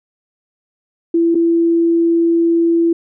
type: tone with dropouts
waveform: sine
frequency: 335.3 Hz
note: E4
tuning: 30 cents sharp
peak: -10 dBFS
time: 1.14-2.93 s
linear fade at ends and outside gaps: 5 ms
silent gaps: 1.347-1.352 s
effects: none